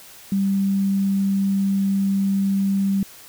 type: tone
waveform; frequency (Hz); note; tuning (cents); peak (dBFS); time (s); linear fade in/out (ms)
sine; 196; G3; 0; -17; 0.32-3.03; 2
effects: white hiss -44 dBFS RMS until 3.28 s